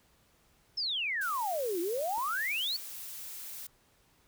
sine exponential two-way sweep, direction down then up, 5380 to 329.6 to 4642 Hz, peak -30 dBFS, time 0.77-2.77 s, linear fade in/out 10 ms, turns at 1.8 s
blue noise, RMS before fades -43 dBFS, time 1.21-3.67 s, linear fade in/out 5 ms
clicks, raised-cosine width 1 ms, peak -38 / -37 dBFS, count 2, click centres 2.179 / 2.182 s
effects pink hiss -67 dBFS RMS until 4.27 s

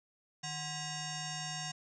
sine tone with frequency modulation, 2837 Hz, F7, 27 cents sharp, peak -37 dBFS, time 0.43-1.72 s, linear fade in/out 10 ms, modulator 894 Hz, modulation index 4.6, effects none

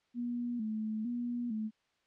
sine tone with vibrato, 228.7 Hz, A#3, 33 cents flat, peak -33 dBFS, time 0.14-1.71 s, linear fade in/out 50 ms, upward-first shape square, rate 1.1 Hz, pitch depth 90 cents each way, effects white hiss -75 dBFS RMS until 2.06 s + low-pass 4000 Hz 12 dB/octave

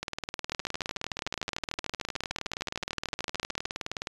two click trains, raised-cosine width 0.2 ms, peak -15 / -14 dBFS, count 79 / 43, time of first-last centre 0.03-4.071 / 0.52-3.654 s, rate 19.3 / 13.4 Hz, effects resampled to 24000 Hz

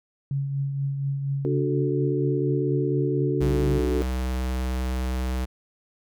sine tone with tremolo, 138.7 Hz, C#3, 1 cent sharp, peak -22 dBFS, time 0.31-3.79 s, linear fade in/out 2 ms, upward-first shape triangle, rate 4.2 Hz, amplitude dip 45%
sine chord, D major, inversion none, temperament equal, 293.7 / 370 / 440 Hz, D4 / F#4 / A4, 0 / 0 / 0 cents, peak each -28 / -26 / -29 dBFS, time 1.45-4.02 s, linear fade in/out 0 ms
square tone, 63.6 Hz, C2, 48 cents flat, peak -25 dBFS, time 3.4-5.46 s, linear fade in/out 20 ms
effects none

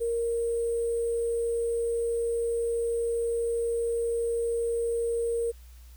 sine tone with sample-and-hold, 466.2 Hz, A#4, in tune, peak -25 dBFS, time 0-5.52 s, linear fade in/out 20 ms, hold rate 8820 Hz, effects added 60 Hz sine -46 dBFS peak until 5.96 s + white hiss -60 dBFS RMS until 5.96 s

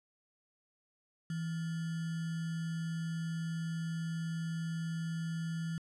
sine tone with sample-and-hold, 164.1 Hz, E3, 8 cents flat, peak -34 dBFS, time 1.3-5.78 s, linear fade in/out 2 ms, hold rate 1575 Hz, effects resampled to 24000 Hz

